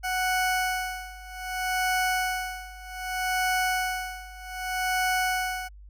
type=tone with tremolo; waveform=20% pulse; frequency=740 Hz; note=F#5; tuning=in tune; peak=-18 dBFS; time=0.03-5.69 s; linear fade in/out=20 ms; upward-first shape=sine; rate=0.64 Hz; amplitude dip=90%; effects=added 50 Hz sine -44 dBFS peak until 5.89 s